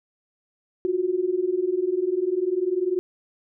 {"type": "tone pair together", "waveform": "sine", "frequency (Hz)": [351.3, 371.5], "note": ["F4", "F#4"], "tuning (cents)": [10, 7], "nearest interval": "minor second", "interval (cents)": 97, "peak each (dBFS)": [-25, -23], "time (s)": [0.85, 2.99], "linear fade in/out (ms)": 0, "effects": []}